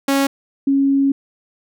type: tone pair in turn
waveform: sawtooth / sine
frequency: 275.3 / 275.3 Hz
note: C#4 / C#4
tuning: -12 / -12 cents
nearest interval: unison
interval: 0 cents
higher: neither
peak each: -10 / -12 dBFS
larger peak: first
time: 0.08-0.27 / 0.67-1.12 s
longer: second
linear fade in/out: 5 ms
effects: none